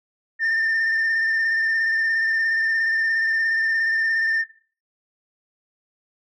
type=tone with vibrato; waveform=sine; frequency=1802 Hz; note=A6; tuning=41 cents sharp; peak=-16 dBFS; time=0.39-4.45 s; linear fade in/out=50 ms; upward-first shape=square; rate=17 Hz; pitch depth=19 cents each way; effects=noise-tail reverb RT60 0.4 s tail -20 dB re dry + tanh soft clip ceiling -17 dBFS